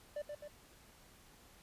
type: tone with echo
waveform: triangle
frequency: 590 Hz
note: D5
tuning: 8 cents sharp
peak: -36 dBFS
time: 0.16-0.22 s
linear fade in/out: 5 ms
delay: 130 ms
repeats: 2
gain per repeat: -4 dB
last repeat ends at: 0.48 s
effects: pink hiss -62 dBFS RMS until 1.62 s + resampled to 32000 Hz